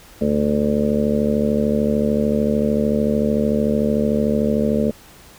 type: harmonic tone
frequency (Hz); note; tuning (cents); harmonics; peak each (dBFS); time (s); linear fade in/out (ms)
73.42; D2; 0; 1 / 2 / 3 / 4 / 5 / 6 / 7 / 8; -30 / -29 / -18 / -30 / -30 / -23 / -25 / -25; 0.21-4.91; 5
effects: pink hiss -45 dBFS RMS until 5.38 s